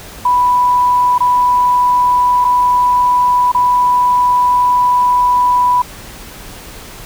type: tone with dropouts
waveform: sine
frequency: 987.8 Hz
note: B5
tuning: in tune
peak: -8 dBFS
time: 0.25-5.82 s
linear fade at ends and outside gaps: 5 ms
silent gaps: 1.181-1.204 / 2.445-2.448 / 3.518-3.547 s
effects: added 41 Hz sine -39 dBFS peak until 7.05 s + pink hiss -33 dBFS RMS until 7.05 s